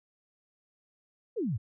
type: exponential sweep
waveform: sine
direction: down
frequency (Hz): 523.3 to 92.5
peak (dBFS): -28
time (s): 1.36-1.58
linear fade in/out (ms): 20
effects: none